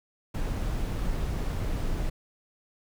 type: noise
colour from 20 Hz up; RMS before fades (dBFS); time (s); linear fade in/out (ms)
brown; -29; 0.34-2.1; 10
effects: none